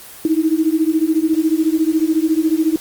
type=beating tone pair; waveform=sine; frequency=311.1 / 325.1 Hz; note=D#4 / E4; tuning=0 / -24 cents; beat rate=14 Hz; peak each=-16 dBFS; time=0.25-2.76 s; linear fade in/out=2 ms; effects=white hiss -37 dBFS RMS until 2.8 s + Opus 24 kbps